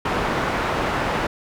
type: low-pass noise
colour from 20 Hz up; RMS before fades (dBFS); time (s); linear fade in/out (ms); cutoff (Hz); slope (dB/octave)
white; -23; 0.05-1.27; 5; 1300; 12
effects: none